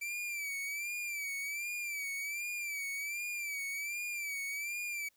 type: tone with vibrato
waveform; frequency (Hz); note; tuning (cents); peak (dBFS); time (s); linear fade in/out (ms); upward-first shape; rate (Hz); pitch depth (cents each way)
45% pulse; 2322; D7; -20; -36; 0.01-5.09; 10; sine; 1.3; 78
effects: white hiss -73 dBFS RMS until 5.16 s